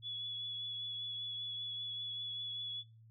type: tone with vibrato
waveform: sine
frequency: 3398 Hz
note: G#7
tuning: 39 cents sharp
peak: -39 dBFS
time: 0.02-2.84 s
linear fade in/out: 50 ms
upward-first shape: triangle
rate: 5.1 Hz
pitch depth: 18 cents each way
effects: noise-tail reverb RT60 0.3 s tail -23 dB re dry + added 112 Hz sine -57 dBFS peak until 3.1 s

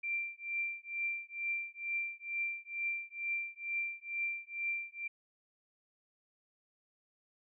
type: tone with tremolo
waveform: sine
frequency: 2361 Hz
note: D7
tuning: 9 cents sharp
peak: -31 dBFS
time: 0.03-5.08 s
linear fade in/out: 10 ms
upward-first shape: triangle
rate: 2.2 Hz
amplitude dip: 100%
effects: none

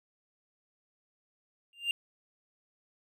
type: tone with exponential growth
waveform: triangle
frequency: 2794 Hz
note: F7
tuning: in tune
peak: -22 dBFS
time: 1.73-1.91 s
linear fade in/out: 1 ms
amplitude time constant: 39 ms
effects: none

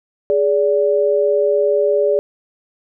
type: tone pair together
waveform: sine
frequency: 415.3 / 578.4 Hz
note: G#4 / D5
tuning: 0 / -27 cents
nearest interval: tritone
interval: 573 cents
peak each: -15 dBFS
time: 0.3-2.19 s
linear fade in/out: 0 ms
effects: none

